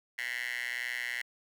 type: tone with high-pass filter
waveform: 10% pulse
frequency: 122.1 Hz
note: B2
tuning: 19 cents flat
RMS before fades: -36 dBFS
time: 0.18-1.22 s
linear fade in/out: 5 ms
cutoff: 2000 Hz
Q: 6.6
effects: none